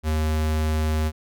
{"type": "tone", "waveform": "square", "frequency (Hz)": 77.8, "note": "D#2", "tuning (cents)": 0, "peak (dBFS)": -21, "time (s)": [0.03, 1.12], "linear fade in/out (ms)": 50, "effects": []}